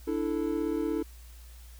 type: chord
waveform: triangle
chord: D suspended second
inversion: none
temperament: just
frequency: 293.7 / 330.4 / 440.5 Hz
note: D4 / E4 / A4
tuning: 0 / +4 / +2 cents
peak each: -30 / -29 / -31 dBFS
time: 0.07-1.03 s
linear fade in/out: 10 ms
effects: added 59 Hz sine -46 dBFS peak until 1.79 s + white hiss -57 dBFS RMS until 1.79 s